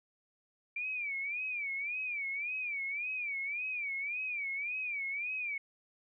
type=tone with vibrato; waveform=sine; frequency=2349 Hz; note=D7; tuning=in tune; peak=-34 dBFS; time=0.76-5.58 s; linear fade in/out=5 ms; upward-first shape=sine; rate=1.8 Hz; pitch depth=140 cents each way; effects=none